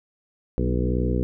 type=harmonic tone with a mistuned harmonic; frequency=61.74 Hz; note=B1; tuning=in tune; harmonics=1 / 2 / 3 / 4 / 5 / 6 / 7 / 8; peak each=-24 / -27 / -29 / -30 / -31 / -32 / -32 / -33 dBFS; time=0.58-1.23 s; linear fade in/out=0 ms; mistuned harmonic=4; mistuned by=-36 cents; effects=none